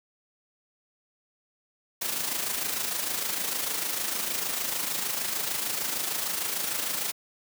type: noise with amplitude modulation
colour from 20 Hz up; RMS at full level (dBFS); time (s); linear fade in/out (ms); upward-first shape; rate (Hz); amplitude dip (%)
white; -28; 2.01-7.12; 10; sine; 26.6; 50
effects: high-pass 150 Hz 12 dB/octave